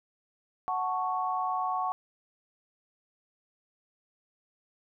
sine chord, F# minor, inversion none, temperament equal, 740 / 880 / 1108.7 Hz, F#5 / A5 / C#6, 0 / 0 / 0 cents, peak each -31 / -35 / -31 dBFS, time 0.68-1.92 s, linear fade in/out 0 ms, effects none

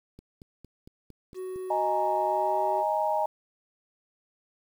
click train, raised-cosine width 3 ms, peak -34 dBFS, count 7, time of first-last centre 0.19-1.56 s, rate 4.38 Hz
triangle tone with pitch glide, 371.9 to 380.2 Hz, F#4 to F#4, +9 to +47 cents, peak -31 dBFS, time 1.34-2.84 s, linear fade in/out 50 ms, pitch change +38 cents, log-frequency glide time 2.26-2.6 s
sine chord, D# suspended fourth, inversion none, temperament equal, 622.3 / 830.6 / 932.3 Hz, D#5 / G#5 / A#5, 0 / 0 / 0 cents, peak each -28 / -28 / -29 dBFS, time 1.7-3.26 s, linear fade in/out 5 ms
effects 9-bit

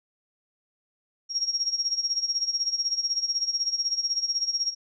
sine tone with tremolo, 5588 Hz, F8, in tune, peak -21 dBFS, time 1.29-4.75 s, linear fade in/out 50 ms, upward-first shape sine, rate 16 Hz, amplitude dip 80%, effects none

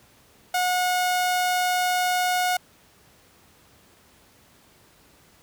sawtooth tone, 726 Hz, F#5, 33 cents flat, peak -17 dBFS, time 0.54-2.57 s, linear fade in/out 5 ms, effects pink hiss -56 dBFS RMS until 5.42 s + high-pass 60 Hz 12 dB/octave

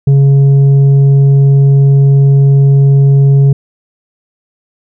triangle tone with tanh clipping, 138.59 Hz, C#3, in tune, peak -4 dBFS, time 0.07-3.53 s, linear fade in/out 5 ms, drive 9 dB, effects none

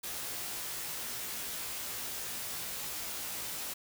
white noise with comb filter, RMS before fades -39 dBFS, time 0.03-3.74 s, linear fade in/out 10 ms, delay 17 ms, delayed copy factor +0.75, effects none

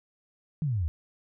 sine exponential sweep, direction down, 165 to 73.6 Hz, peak -25 dBFS, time 0.62-0.88 s, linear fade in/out 0 ms, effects none

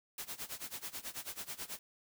white noise with tremolo, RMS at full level -41 dBFS, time 0.18-1.79 s, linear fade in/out 2 ms, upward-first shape sine, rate 9.2 Hz, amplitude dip 90%, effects none

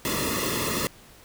pink noise with comb filter, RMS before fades -27 dBFS, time 0.05-0.87 s, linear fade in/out 0 ms, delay 1.3 ms, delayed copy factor -0.95, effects pink hiss -51 dBFS RMS until 1.24 s

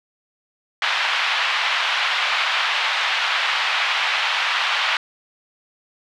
white band-pass noise, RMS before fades -21 dBFS, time 0.82-4.97 s, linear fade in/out 2 ms, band 800 to 3400 Hz, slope 24 dB/octave, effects none

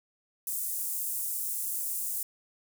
pink high-pass noise, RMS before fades -33 dBFS, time 0.47-2.23 s, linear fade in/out 2 ms, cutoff 8800 Hz, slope 24 dB/octave, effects none

